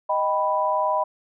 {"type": "chord", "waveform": "sine", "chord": "Eb augmented", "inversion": "none", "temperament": "equal", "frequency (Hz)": [622.3, 784, 987.8], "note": ["Eb5", "G5", "B5"], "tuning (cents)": [0, 0, 0], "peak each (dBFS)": [-24, -27, -22], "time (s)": [0.09, 1.04], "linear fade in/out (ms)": 10, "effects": []}